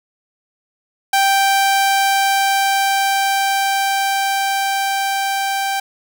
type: tone with level ramp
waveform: sawtooth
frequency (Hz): 784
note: G5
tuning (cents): 0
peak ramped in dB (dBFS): -8 to -14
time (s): 1.13-5.8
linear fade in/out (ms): 5
effects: none